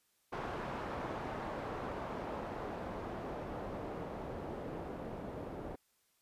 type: noise with low-pass filter sweep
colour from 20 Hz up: white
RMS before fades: -42 dBFS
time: 0.32-5.76 s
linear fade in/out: 10 ms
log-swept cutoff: 1000 to 490 Hz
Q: 0.92
effects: white hiss -75 dBFS RMS until 6.21 s + resampled to 32000 Hz